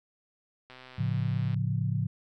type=click train; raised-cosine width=0.3 ms; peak=-32 dBFS; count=109; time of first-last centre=0.7-1.544 s; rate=128 Hz
type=chord; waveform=sine; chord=A augmented; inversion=none; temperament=equal; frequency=110 / 138.59 / 174.61 Hz; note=A2 / C#3 / E#3; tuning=0 / 0 / 0 cents; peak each=-29 / -30 / -33 dBFS; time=0.98-2.07 s; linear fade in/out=10 ms
effects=none